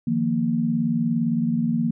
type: chord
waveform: sine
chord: Eb suspended second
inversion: none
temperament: equal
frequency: 155.56 / 174.61 / 233.1 Hz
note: Eb3 / F3 / Bb3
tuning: 0 / 0 / 0 cents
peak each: -27 / -26 / -21 dBFS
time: 0.07-1.91 s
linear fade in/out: 5 ms
effects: none